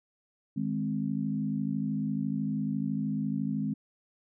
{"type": "chord", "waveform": "sine", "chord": "Ab major", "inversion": "second", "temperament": "equal", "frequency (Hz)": [155.56, 207.7, 261.6], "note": ["Eb3", "Ab3", "C4"], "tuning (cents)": [0, 0, 0], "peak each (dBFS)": [-34, -31, -33], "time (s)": [0.56, 3.74], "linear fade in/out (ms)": 10, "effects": []}